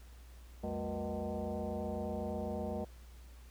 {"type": "tone with frequency modulation", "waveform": "sine", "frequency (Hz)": 196, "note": "G3", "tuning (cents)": 0, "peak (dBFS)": -35, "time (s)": [0.63, 2.85], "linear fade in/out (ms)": 10, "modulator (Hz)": 140, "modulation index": 3.9, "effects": ["added 60 Hz sine -51 dBFS peak until 3.5 s", "pink hiss -63 dBFS RMS until 3.5 s"]}